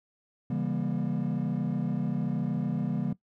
triangle chord, C# diminished seventh, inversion none, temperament just, 138.59 / 166.31 / 199.57 / 239.5 Hz, C#3 / E3 / G3 / Bb3, 0 / +16 / +31 / +47 cents, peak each -30 dBFS, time 0.5-3.13 s, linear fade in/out 5 ms, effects noise-tail reverb RT60 0.1 s tail -19 dB re dry + tanh soft clip ceiling -19 dBFS

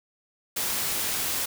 white noise, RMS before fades -28 dBFS, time 0.56-1.46 s, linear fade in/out 10 ms, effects none

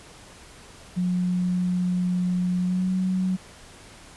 sine tone with pitch glide, 180.1 to 185.91 Hz, F#3 to F#3, -46 to +9 cents, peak -21 dBFS, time 0.96-3.37 s, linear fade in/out 20 ms, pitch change +55 cents, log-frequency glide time 2.61-2.9 s, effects pink hiss -47 dBFS RMS until 4.16 s + resampled to 24000 Hz

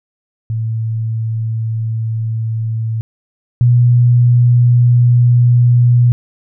sine tone pair in turn, 112.2 / 121.35 Hz, A2 / B2, +34 / -30 cents, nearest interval minor second, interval 136 cents, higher second, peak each -15 / -6 dBFS, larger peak second, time 0.5-3.01 / 3.61-6.12 s, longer neither, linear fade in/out 0 ms, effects none

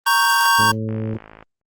square chord, G diminished, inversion first, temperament equal, 932.3 / 1108.7 / 1568 Hz, Bb5 / Db6 / G6, 0 / 0 / 0 cents, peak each -18 / -18 / -18 dBFS, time 0.06-0.72 s, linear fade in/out 10 ms
harmonic tone, 110 Hz, A2, in tune, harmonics 1 / 2 / 3 / 4 / 5, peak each -24 / -26 / -33 / -32 / -36 dBFS, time 0.58-1.18 s, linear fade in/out 20 ms
click train, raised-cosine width 0.5 ms, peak -24 dBFS, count 30, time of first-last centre 0.89-1.426 s, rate 54.1 Hz
effects Opus 24 kbps

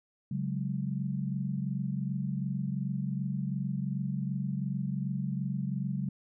sine chord, C# suspended fourth, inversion none, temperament equal, 138.59 / 185 / 207.7 Hz, C#3 / F#3 / G#3, 0 / 0 / 0 cents, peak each -33 / -34 / -37 dBFS, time 0.31-6.09 s, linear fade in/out 5 ms, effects none

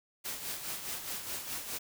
white noise with tremolo, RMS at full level -37 dBFS, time 0.24-1.79 s, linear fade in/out 20 ms, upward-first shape sine, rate 4.8 Hz, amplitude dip 55%, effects none

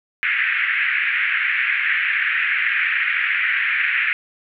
pink band-pass noise, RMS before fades -20 dBFS, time 0.23-4.13 s, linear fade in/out 0 ms, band 1600 to 2500 Hz, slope 48 dB/octave, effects none

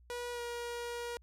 sawtooth tone with pitch glide, 484.4 to 476.6 Hz, B4 to A#4, -34 to +38 cents, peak -34 dBFS, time 0.1-1.17 s, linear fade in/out 0 ms, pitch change -28 cents, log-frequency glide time 0.32-0.41 s, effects added 60 Hz sine -58 dBFS peak until 1.22 s + low-pass 12000 Hz 12 dB/octave

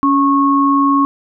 sine tone pair together, 280 / 1096.3 Hz, C#4 / C#6, +18 / -20 cents, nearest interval 2 octaves, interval 2362 cents, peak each -12 dBFS, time 0.03-1.05 s, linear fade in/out 0 ms, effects none

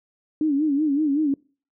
sine tone with vibrato, 293.7 Hz, D4, in tune, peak -18 dBFS, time 0.41-1.34 s, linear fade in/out 2 ms, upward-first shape sine, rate 5.3 Hz, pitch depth 120 cents each way, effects noise-tail reverb RT60 0.4 s tail -25 dB re dry

